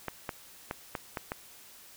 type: clicks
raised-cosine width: 0.5 ms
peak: -18 dBFS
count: 6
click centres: 0.083 / 0.292 / 0.711 / 0.952 / 1.172 / 1.319 s
effects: white hiss -53 dBFS RMS until 1.96 s